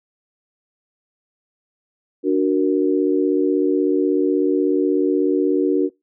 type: chord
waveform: sine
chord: D augmented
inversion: none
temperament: equal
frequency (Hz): 293.7 / 370 / 466.2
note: D4 / F#4 / A#4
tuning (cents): 0 / 0 / 0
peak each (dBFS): -18 / -18 / -22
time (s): 2.23-5.9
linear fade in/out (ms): 50
effects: noise-tail reverb RT60 0.2 s tail -24 dB re dry